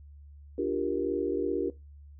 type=chord; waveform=sine; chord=G minor seventh; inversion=second; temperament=equal with one note detuned; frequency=293.7 / 349.2 / 392 / 468.9 Hz; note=D4 / F4 / G4 / Bb4; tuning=0 / 0 / 0 / +10 cents; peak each=-32 dBFS; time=0.58-1.7 s; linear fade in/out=5 ms; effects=noise-tail reverb RT60 0.2 s tail -17 dB re dry + added 72 Hz sine -47 dBFS peak until 2.19 s